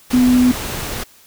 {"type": "tone in noise", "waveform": "sine", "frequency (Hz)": 250, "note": "B3", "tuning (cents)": 21, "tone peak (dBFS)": -9, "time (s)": [0.13, 0.52], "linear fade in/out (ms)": 10, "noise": "pink", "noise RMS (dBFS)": -25, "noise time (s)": [0.1, 1.04], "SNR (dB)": 13, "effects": ["white hiss -48 dBFS RMS until 1.26 s"]}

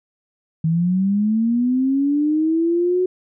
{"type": "linear sweep", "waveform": "sine", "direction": "up", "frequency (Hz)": [158, 369.9], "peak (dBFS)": -15, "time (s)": [0.64, 3.06], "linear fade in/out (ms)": 5, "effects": []}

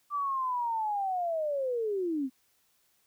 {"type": "linear sweep", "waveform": "sine", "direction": "down", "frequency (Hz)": [1177, 249.3], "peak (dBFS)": -28, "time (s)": [0.1, 2.3], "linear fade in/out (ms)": 50, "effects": ["white hiss -70 dBFS RMS until 3.06 s"]}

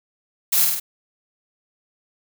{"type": "noise with echo", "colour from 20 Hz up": "blue", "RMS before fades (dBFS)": -18, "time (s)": [0.52, 0.65], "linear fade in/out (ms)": 10, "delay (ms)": 50, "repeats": 3, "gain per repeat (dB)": -3, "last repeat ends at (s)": 0.8, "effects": []}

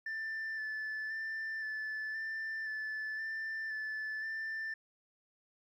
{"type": "tone with vibrato", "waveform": "sine", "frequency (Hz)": 1760, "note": "A6", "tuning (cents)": 0, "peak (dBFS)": -34, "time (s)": [0.06, 4.74], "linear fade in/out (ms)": 5, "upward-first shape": "square", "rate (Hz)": 0.96, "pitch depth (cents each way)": 17, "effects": ["tanh soft clip ceiling -35 dBFS", "12-bit"]}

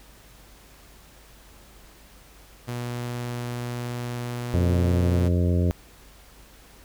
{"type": "tone", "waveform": "sawtooth", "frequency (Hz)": 121.2, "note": "B2", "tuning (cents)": -32, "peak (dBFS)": -25, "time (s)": [2.67, 5.29], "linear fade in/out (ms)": 20}
{"type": "harmonic tone", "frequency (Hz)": 88, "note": "F2", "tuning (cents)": 14, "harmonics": [1, 2, 3, 4, 5, 6, 7], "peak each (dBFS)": [-20, -26, -30, -32, -34, -36, -37], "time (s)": [4.54, 5.71], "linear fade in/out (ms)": 0}
{"effects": ["added 50 Hz sine -52 dBFS peak until 6.84 s", "pink hiss -52 dBFS RMS until 6.84 s"]}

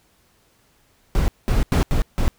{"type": "noise bursts at uneven times", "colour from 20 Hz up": "brown", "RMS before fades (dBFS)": -17, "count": 5, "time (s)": [[1.15, 1.28], [1.48, 1.63], [1.72, 1.83], [1.91, 2.02], [2.18, 2.28]], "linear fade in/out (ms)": 0, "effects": ["pink hiss -60 dBFS RMS until 2.38 s"]}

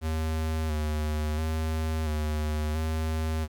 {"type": "tone with vibrato", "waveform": "square", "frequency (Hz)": 77.78, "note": "D#2", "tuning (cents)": 0, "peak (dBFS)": -27, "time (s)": [0.01, 3.48], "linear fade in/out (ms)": 50, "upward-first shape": "square", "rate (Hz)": 0.73, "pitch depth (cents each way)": 33, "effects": ["10-bit"]}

